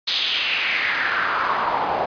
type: noise with band-pass filter sweep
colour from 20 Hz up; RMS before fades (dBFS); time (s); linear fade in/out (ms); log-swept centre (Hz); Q
pink; -22; 0.07-2.06; 10; 3900 to 720; 3.6
effects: resampled to 11025 Hz